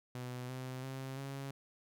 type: tone with pitch steps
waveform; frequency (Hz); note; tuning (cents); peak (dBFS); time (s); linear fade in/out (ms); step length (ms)
sawtooth; 125.1 / 128.99 / 133 / 137.13; B2 / C3 / C3 / C#3; +23 / -24 / +29 / -18; -37; 0.15-1.51; 2; 340
effects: none